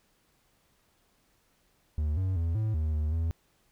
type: tone with pitch steps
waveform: triangle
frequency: 75.6 / 94 / 83.1 / 109 / 78 / 76.4 / 82 Hz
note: D#2 / F#2 / E2 / A2 / D#2 / D#2 / E2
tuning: -49 / +28 / +15 / -16 / +5 / -31 / -9 cents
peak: -24 dBFS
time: 1.98-3.31 s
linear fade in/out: 0 ms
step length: 190 ms
effects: pink hiss -69 dBFS RMS until 3.71 s